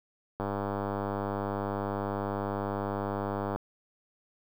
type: click train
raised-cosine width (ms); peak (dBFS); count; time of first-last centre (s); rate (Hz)
1; -18; 317; 0.4-3.56; 100
effects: 8-bit